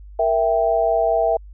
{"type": "chord", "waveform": "sine", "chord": "E diminished", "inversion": "second", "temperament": "equal", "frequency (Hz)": [466.2, 659.3, 784], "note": ["Bb4", "E5", "G5"], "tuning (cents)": [0, 0, 0], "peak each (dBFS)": [-22, -17, -22], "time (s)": [0.19, 1.37], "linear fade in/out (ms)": 5, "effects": ["added 50 Hz sine -37 dBFS peak until 1.53 s"]}